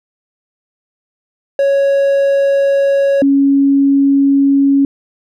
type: tone pair in turn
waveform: triangle / sine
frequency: 554.4 / 277.2 Hz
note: C#5 / C#4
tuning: 0 / 0 cents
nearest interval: octave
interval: 1200 cents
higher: first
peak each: -7 dBFS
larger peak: neither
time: 1.59-3.22 / 3.22-4.85 s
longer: neither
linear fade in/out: 2 ms
effects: none